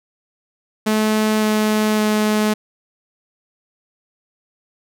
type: tone with pitch steps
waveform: sawtooth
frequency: 215.8 / 214.4 / 213.1 Hz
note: A3 / A3 / G#3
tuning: -33 / -45 / +45 cents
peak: -11 dBFS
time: 0.86-2.54 s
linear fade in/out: 10 ms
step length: 560 ms
effects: none